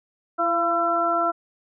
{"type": "harmonic tone with a mistuned harmonic", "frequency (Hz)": 336, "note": "E4", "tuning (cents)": 33, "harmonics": [1, 2, 3, 4], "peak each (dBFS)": [-29, -23, -31, -22], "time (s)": [0.38, 1.32], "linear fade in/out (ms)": 20, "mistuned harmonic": 2, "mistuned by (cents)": 33, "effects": []}